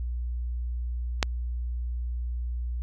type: click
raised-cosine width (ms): 0.2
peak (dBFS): -4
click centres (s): 1.228
effects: added 60 Hz sine -28 dBFS peak until 2.82 s